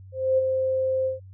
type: tone with ADSR envelope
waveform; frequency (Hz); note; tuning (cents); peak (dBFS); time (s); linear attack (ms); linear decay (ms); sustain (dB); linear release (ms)
sine; 523.3; C5; 0; -16; 0.12-1.2; 260; 22; -5; 140
effects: added 95 Hz sine -42 dBFS peak until 1.33 s